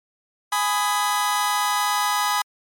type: chord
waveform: sawtooth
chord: G# minor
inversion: none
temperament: just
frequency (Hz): 830.6 / 996.7 / 1245.9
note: G#5 / B5 / D#6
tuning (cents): 0 / +16 / +2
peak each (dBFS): -20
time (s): 0.52-2.42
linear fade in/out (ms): 5
effects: MP3 64 kbps